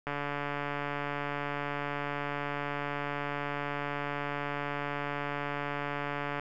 click train, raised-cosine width 0.5 ms, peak -19 dBFS, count 912, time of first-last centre 0.07-6.396 s, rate 144 Hz, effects none

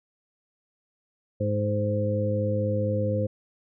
harmonic tone with a mistuned harmonic, 104 Hz, G#2, 3 cents sharp, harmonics 1 / 2 / 3 / 4 / 5, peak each -26 / -31 / -35 / -38 / -27 dBFS, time 1.4-3.27 s, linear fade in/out 10 ms, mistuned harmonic 4, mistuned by +36 cents, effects none

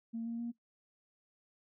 sine tone with pitch steps, 228.6 / 232.2 / 235.8 Hz, A#3 / A#3 / A#3, -34 / -7 / +20 cents, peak -35 dBFS, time 0.13-0.52 s, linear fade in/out 20 ms, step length 130 ms, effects noise-tail reverb RT60 0.1 s tail -17 dB re dry + tanh soft clip ceiling -31 dBFS

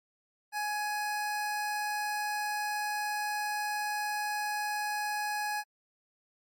25% pulse tone, 837 Hz, G#5, 13 cents sharp, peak -27 dBFS, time 0.52-5.64 s, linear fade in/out 50 ms, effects MP3 64 kbps

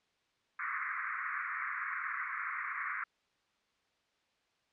pink band-pass noise, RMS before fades -38 dBFS, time 0.59-3.04 s, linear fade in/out 5 ms, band 1100 to 2200 Hz, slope 96 dB/octave, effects white hiss -75 dBFS RMS until 4.72 s + low-pass 4000 Hz 12 dB/octave

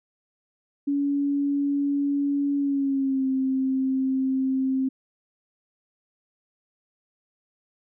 sine tone with pitch glide, 283.1 to 264.1 Hz, C#4 to C4, +37 to +16 cents, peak -21 dBFS, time 0.87-4.89 s, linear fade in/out 10 ms, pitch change -121 cents, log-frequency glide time 2.57-3.27 s, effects none

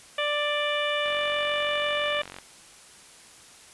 harmonic tone, 589 Hz, D5, 5 cents sharp, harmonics 1 / 2 / 3 / 4 / 5 / 6, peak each -28 / -32 / -32 / -32 / -32 / -35 dBFS, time 0.18-2.22 s, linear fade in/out 5 ms
click train, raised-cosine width 0.3 ms, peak -23 dBFS, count 62, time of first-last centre 1.06-2.386 s, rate 46 Hz
effects white hiss -50 dBFS RMS until 3.73 s + resampled to 24000 Hz

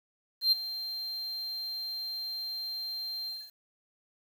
triangle tone with ADSR envelope, 4164 Hz, C8, 9 cents flat, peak -18 dBFS, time 0.41-3.52 s, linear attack 110 ms, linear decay 16 ms, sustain -15 dB, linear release 240 ms, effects 9-bit

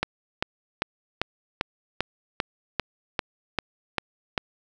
click train, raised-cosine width 0.3 ms, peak -7 dBFS, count 12, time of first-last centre 0.03-4.378 s, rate 2.53 Hz, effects none

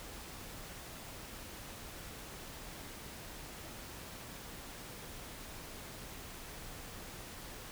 silence, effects pink hiss -48 dBFS RMS until 7.71 s

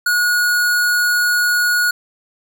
square tone, 1451 Hz, F#6, 34 cents flat, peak -14 dBFS, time 0.06-1.91 s, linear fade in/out 5 ms, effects none

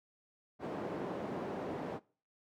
white band-pass noise, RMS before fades -40 dBFS, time 0.59-2 s, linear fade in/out 50 ms, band 180 to 510 Hz, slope 12 dB/octave, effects noise-tail reverb RT60 0.4 s tail -22 dB re dry

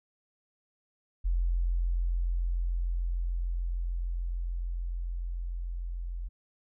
sine tone with level ramp, 43.39 Hz, F1, 10 cents flat, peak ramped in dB -24 to -33 dBFS, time 1.24-6.29 s, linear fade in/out 20 ms, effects none

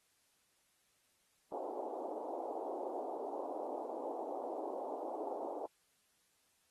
white band-pass noise, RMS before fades -42 dBFS, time 1.52-5.66 s, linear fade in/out 2 ms, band 300 to 850 Hz, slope 48 dB/octave, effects white hiss -75 dBFS RMS until 6.7 s + AAC 32 kbps

